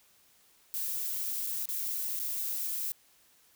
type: noise with dropouts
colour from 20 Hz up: violet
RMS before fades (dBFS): -34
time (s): 0.74-2.92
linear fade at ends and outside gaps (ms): 0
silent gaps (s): 1.466-1.471 / 1.656-1.689 / 2.192-2.199
effects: white hiss -64 dBFS RMS until 3.55 s